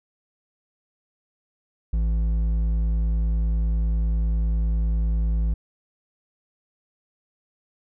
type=tone with hard clipping; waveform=sine; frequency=55 Hz; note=A1; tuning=in tune; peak=-21 dBFS; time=1.93-5.54 s; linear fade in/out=5 ms; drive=6 dB; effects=none